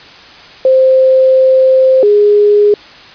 sine tone pair in turn, 523 / 414.1 Hz, C5 / G#4, -1 / -5 cents, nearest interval major third, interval 404 cents, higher first, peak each -4 dBFS, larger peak neither, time 0.65-2.03 / 2.03-2.74 s, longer first, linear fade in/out 2 ms, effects white hiss -35 dBFS RMS until 3.14 s + resampled to 11025 Hz

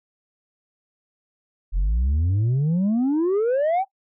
sine exponential sweep, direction up, 41.2 to 801 Hz, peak -15 dBFS, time 1.72-3.85 s, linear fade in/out 50 ms, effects noise-tail reverb RT60 0.1 s tail -20 dB re dry + tanh soft clip ceiling -17 dBFS

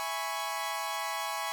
sawtooth chord, C# minor seventh, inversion first, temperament equal, 659.3 / 830.6 / 987.8 / 1108.7 Hz, E5 / G#5 / B5 / C#6, 0 / 0 / 0 / 0 cents, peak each -37 / -33 / -35 / -33 dBFS, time 0-1.52 s, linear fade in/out 0 ms, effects none

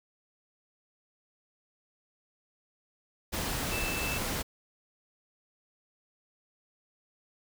sine tone in noise, 2647 Hz, E7, 7 cents sharp, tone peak -35 dBFS, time 3.71-4.19 s, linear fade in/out 20 ms, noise pink, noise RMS -33 dBFS, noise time 3.32-4.43 s, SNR -5 dB, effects none

